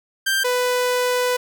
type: tone pair in turn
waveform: sawtooth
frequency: 1577 / 496.7 Hz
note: G6 / B4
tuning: +10 / +10 cents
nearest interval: octave + minor sixth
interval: 2000 cents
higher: first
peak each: -14 dBFS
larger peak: neither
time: 0.26-0.44 / 0.44-1.37 s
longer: second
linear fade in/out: 10 ms
effects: 8-bit